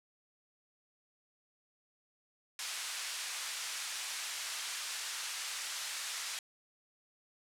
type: band-pass noise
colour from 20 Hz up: white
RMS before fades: -40 dBFS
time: 2.59-6.39 s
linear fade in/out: 2 ms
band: 1200 to 7800 Hz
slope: 12 dB/octave
effects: low-pass 12000 Hz 12 dB/octave